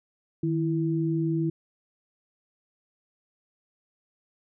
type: tone pair together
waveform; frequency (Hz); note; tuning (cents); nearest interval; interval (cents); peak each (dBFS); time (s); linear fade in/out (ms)
sine; 156.36 / 329.6; D#3 / E4; +9 / 0; octave + minor second; 1291; -26; 0.43-1.5; 5
effects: none